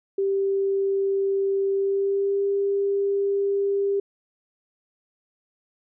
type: tone with pitch glide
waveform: sine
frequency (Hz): 392 to 398.2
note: G4 to G4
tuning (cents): 0 to +27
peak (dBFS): -20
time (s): 0.18-4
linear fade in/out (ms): 5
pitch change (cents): +27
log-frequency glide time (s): 1.73-2.43
effects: none